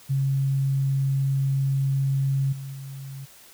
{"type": "tone with level steps", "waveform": "sine", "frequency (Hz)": 136.2, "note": "C#3", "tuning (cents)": -30, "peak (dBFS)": [-20, -32, -34], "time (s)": [0.09, 3.26], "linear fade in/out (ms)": 20, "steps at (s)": [2.52, 2.73], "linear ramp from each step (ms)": 10, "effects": ["white hiss -50 dBFS RMS until 3.53 s"]}